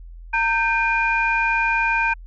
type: tone cluster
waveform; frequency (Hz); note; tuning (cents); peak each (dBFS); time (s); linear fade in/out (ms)
sine; 915 / 1563 / 2423; A#5 / G6 / D#7; -32 / -6 / -47; -21; 0.33-2.14; 10
effects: tanh soft clip ceiling -8 dBFS + added 42 Hz sine -36 dBFS peak until 2.26 s